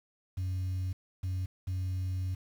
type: tone bursts at uneven times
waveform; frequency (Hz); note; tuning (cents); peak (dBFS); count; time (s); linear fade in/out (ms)
sine; 92.5; F#2; 0; -28; 3; 0.37-0.93 / 1.23-1.46 / 1.67-2.35; 10
effects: tanh soft clip ceiling -29 dBFS + 9-bit